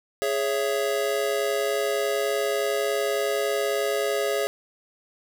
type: chord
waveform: square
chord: C# minor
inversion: second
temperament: just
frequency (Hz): 415.8 / 554.4 / 665.2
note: G#4 / C#5 / E5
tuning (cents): +2 / 0 / +16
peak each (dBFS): -27 / -28 / -30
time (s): 0.22-4.47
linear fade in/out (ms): 0
effects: none